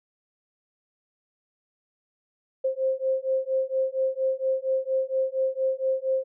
sine beating tone pair, 525 / 529.3 Hz, C5 / C5, +6 / +20 cents, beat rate 4.3 Hz, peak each -26 dBFS, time 2.64-6.24 s, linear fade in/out 10 ms, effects none

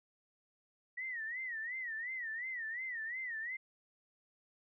sine tone with vibrato, 1915 Hz, A#6, 46 cents sharp, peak -38 dBFS, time 0.97-3.57 s, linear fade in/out 10 ms, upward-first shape sine, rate 2.8 Hz, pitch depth 150 cents each way, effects none

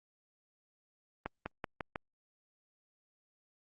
accelerating click train, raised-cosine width 0.5 ms, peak -21 dBFS, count 5, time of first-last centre 1.26-1.958 s, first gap 200 ms, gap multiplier 0.91, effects Opus 32 kbps

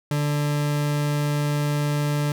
40% pulse tone, 146.83 Hz, D3, in tune, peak -20 dBFS, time 0.11-2.32 s, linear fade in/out 2 ms, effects none

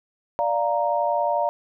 sine chord, Bb major, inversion first, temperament equal, 587.3 / 698.5 / 932.3 Hz, D5 / F5 / Bb5, 0 / 0 / 0 cents, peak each -24 dBFS, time 0.39-1.49 s, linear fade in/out 0 ms, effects none

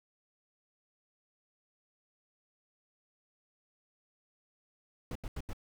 brown noise bursts, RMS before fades -38 dBFS, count 4, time 5.11-5.532 s, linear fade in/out 2 ms, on 44 ms, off 82 ms, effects none

